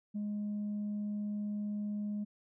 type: tone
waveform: sine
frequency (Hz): 207.7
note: G#3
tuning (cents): 0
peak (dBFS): -32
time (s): 0.14-2.25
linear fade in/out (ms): 20
effects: tanh soft clip ceiling -32 dBFS